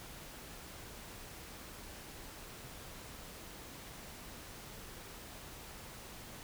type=silence; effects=pink hiss -50 dBFS RMS until 6.43 s